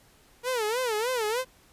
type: tone with vibrato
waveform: sawtooth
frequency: 466.2 Hz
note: A#4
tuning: in tune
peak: -22 dBFS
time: 0.43-1.45 s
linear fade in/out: 50 ms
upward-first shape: sine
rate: 3.3 Hz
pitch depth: 180 cents each way
effects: pink hiss -59 dBFS RMS until 1.72 s + resampled to 32000 Hz